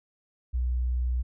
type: tone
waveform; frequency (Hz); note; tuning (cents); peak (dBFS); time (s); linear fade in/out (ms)
sine; 61.7; B1; -1; -24; 0.53-1.23; 20
effects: none